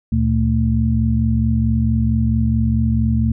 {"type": "tone cluster", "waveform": "sine", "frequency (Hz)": [73.4, 117.9, 223.3], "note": ["D2", "A#2", "A3"], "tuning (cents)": [0, 20, 26], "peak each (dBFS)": -18, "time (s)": [0.12, 3.32], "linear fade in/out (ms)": 5, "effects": []}